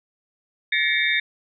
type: tone cluster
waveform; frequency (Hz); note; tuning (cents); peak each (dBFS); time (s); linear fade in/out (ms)
sine; 1735 / 1895 / 2138 / 2278 / 3655; A6 / A#6 / C7 / C#7 / A#7; -25 / +28 / +37 / +47 / -35; -25; 0.72-1.2; 5
effects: none